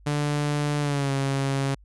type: tone with pitch glide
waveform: sawtooth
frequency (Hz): 146.83 to 137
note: D3 to C#3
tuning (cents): 0 to -20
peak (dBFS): -19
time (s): 0.06-1.75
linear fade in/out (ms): 10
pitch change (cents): -120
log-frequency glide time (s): 0.8-1.12
effects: added 50 Hz sine -49 dBFS peak until 1.84 s + resampled to 24000 Hz